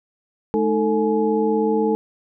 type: tone cluster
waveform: sine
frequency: 214.5 / 310.8 / 444.3 / 843 Hz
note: A3 / D#4 / A4 / G#5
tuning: -44 / -2 / +17 / +26 cents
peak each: -22 / -24 / -19 / -26 dBFS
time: 0.54-1.95 s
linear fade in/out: 0 ms
effects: none